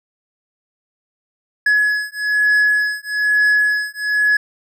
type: beating tone pair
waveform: triangle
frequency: 1691 / 1692.1 Hz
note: G#6 / G#6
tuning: +31 / +32 cents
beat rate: 1.1 Hz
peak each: -15 dBFS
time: 1.66-4.37 s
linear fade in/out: 5 ms
effects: none